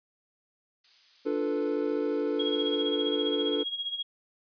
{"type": "noise", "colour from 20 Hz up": "violet", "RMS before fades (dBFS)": -45, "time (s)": [0.84, 2.82], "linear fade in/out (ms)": 5}
{"type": "chord", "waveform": "triangle", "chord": "B half-diminished seventh", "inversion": "first", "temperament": "equal", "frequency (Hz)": [293.7, 349.2, 440, 493.9], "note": ["D4", "F4", "A4", "B4"], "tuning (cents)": [0, 0, 0, 0], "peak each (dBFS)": [-29, -33, -28, -32], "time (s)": [1.25, 3.64], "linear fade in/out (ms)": 20}
{"type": "tone with tremolo", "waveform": "sine", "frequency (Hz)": 3291, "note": "G#7", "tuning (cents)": -16, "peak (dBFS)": -28, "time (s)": [2.39, 4.03], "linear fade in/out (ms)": 10, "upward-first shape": "sine", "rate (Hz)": 15, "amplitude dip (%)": 70}
{"effects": ["resampled to 11025 Hz"]}